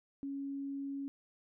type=tone; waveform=sine; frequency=277.2 Hz; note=C#4; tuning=in tune; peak=-37 dBFS; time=0.23-1.08 s; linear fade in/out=0 ms; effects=none